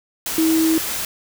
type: tone in noise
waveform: sine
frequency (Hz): 321.9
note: E4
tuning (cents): -41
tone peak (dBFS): -14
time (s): 0.38-0.78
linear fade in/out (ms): 2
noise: white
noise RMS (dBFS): -25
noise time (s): 0.26-1.05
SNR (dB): +8
effects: none